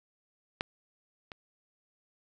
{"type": "clicks", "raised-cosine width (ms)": 0.3, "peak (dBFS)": [-14, -26], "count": 2, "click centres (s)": [0.609, 1.318], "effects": []}